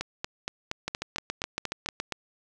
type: two click trains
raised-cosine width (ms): 0.2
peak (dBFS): -13 / -13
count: 9 / 10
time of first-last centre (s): 0.88-2 / 0.01-2.123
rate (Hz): 7.14 / 4.26
effects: none